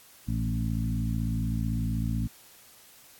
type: harmonic tone with a mistuned harmonic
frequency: 55.9 Hz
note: A1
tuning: 28 cents sharp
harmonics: 1 / 2 / 3 / 4 / 5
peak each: -31 / -30 / -34 / -33 / -39 dBFS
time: 0.27-2.28 s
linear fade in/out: 20 ms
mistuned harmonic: 2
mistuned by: +34 cents
effects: white hiss -54 dBFS RMS until 3.19 s + AAC 64 kbps